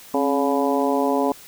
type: harmonic tone with a mistuned harmonic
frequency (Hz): 141.7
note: C#3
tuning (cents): +38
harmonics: 2 / 3 / 4 / 5 / 6 / 7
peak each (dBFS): -22 / -24 / -25 / -26 / -27 / -27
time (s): 0.14-1.32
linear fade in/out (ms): 2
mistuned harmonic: 2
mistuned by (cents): -72
effects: white hiss -44 dBFS RMS until 1.47 s